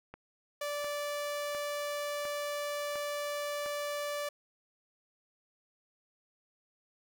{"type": "click train", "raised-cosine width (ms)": 0.5, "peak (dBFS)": -30, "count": 6, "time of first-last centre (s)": [0.14, 3.661], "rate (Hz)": 1.42}
{"type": "tone", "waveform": "sawtooth", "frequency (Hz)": 583, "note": "D5", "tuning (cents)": -13, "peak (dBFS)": -30, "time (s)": [0.61, 4.29], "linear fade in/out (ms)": 5}
{"effects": []}